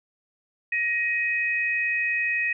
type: tone pair together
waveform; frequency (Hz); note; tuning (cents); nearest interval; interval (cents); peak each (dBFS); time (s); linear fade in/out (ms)
sine; 1886.4 / 2518; A#6 / D#7; +20 / +20; perfect fourth; 500; -25 / -25; 0.72-2.53; 5
effects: none